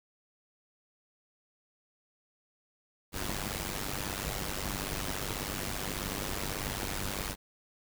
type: noise with amplitude modulation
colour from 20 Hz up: pink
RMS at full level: -32 dBFS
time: 3.12-7.36 s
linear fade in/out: 50 ms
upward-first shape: sine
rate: 98.4 Hz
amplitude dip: 85%
effects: none